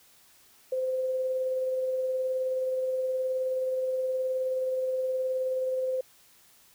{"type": "tone with tremolo", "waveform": "sine", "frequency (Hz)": 517, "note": "C5", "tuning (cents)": -21, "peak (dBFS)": -25, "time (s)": [0.72, 6.01], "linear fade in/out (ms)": 5, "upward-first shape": "sine", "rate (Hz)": 19, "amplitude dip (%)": 25, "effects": ["white hiss -59 dBFS RMS until 6.74 s"]}